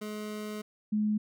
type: tone pair in turn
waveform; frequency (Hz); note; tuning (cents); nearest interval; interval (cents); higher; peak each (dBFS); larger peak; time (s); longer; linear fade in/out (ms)
25% pulse / sine; 211.9 / 211.9; G#3 / G#3; +35 / +35; unison; 0; neither; -32 / -25; second; 0.01-0.62 / 0.92-1.18; first; 10
effects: none